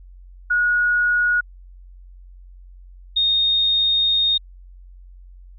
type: tone pair in turn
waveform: sine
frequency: 1452 / 3698 Hz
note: F#6 / A#7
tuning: -33 / -15 cents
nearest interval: octave + major third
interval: 1618 cents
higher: second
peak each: -15 dBFS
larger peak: neither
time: 0.5-1.41 / 3.16-4.38 s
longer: second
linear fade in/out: 10 ms
effects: added 45 Hz sine -40 dBFS peak until 5.58 s